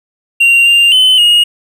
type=tone with pitch steps; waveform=triangle; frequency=2764 / 2791 / 3039 / 2870 Hz; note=F7 / F7 / F#7 / F7; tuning=-19 / -2 / +46 / +47 cents; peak=-3 dBFS; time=0.4-1.44 s; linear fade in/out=10 ms; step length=260 ms; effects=none